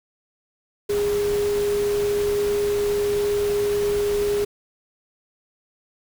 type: tone in noise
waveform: sine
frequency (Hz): 410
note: G#4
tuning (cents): -22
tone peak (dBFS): -19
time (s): 0.89-4.45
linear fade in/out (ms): 10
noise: pink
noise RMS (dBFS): -33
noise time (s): 0.89-4.45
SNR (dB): +11
effects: none